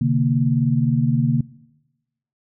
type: tone cluster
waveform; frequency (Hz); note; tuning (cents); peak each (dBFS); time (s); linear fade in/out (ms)
sine; 129.2 / 148.6 / 232.4; C3 / D3 / A#3; -21 / +21 / -5; -20; 0.01-1.41; 5
effects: noise-tail reverb RT60 1.0 s tail -21 dB re dry